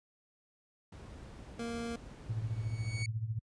brown noise, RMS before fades -45 dBFS, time 0.92-3.03 s, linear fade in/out 5 ms
25% pulse tone, 233.1 Hz, A#3, in tune, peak -33 dBFS, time 1.59-1.96 s, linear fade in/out 5 ms
sine tone with tremolo, 110.9 Hz, A2, 14 cents sharp, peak -29 dBFS, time 2.29-3.39 s, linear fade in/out 5 ms, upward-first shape triangle, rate 14 Hz, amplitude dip 85%
sawtooth tone with exponential growth, 2235 Hz, C#7, 14 cents sharp, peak -33 dBFS, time 2.37-3.06 s, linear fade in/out 2 ms, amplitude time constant 150 ms
effects high-pass 60 Hz 12 dB/octave + resampled to 22050 Hz

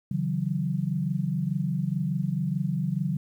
sine tone cluster, 140.4 / 162.4 / 187.2 Hz, C#3 / E3 / F#3, +22 / -26 / +20 cents, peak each -29 dBFS, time 0.11-3.17 s, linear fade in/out 5 ms, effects 10-bit

